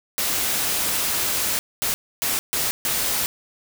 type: noise bursts at uneven times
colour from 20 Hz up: white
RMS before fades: -23 dBFS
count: 5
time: 0.18-1.59 / 1.82-1.94 / 2.22-2.39 / 2.53-2.71 / 2.85-3.26 s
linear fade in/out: 0 ms
effects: none